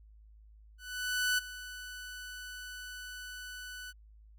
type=tone with ADSR envelope; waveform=sawtooth; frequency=1492 Hz; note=F#6; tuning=14 cents sharp; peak=-23 dBFS; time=0.78-3.93 s; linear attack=600 ms; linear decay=16 ms; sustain=-16 dB; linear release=37 ms; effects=added 53 Hz sine -54 dBFS peak until 4.38 s